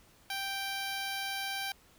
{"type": "tone", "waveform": "10% pulse", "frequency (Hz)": 784, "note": "G5", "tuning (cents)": 0, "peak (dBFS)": -26, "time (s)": [0.3, 1.72], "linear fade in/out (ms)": 2, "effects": ["pink hiss -62 dBFS RMS until 1.98 s"]}